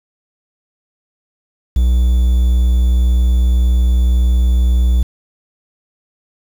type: tone with quantisation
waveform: triangle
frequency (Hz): 60.9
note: B1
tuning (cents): -24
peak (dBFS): -7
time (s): 1.76-5.03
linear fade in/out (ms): 5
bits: 6
effects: none